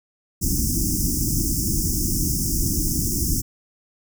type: band-stop noise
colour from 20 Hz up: pink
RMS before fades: -22 dBFS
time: 0.41-3.42 s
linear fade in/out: 20 ms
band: 350 to 5200 Hz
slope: 96 dB/octave
effects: none